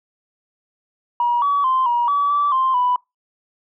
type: tone with pitch steps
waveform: sine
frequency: 958 / 1137 / 1040 / 955 / 1144 / 1158 / 1048 / 990 Hz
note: A#5 / C#6 / C6 / A#5 / D6 / D6 / C6 / B5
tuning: +47 / +44 / -11 / +42 / -46 / -25 / +2 / +4 cents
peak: -14 dBFS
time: 1.2-2.96 s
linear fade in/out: 2 ms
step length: 220 ms
effects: noise-tail reverb RT60 0.2 s tail -25 dB re dry + tanh soft clip ceiling -10 dBFS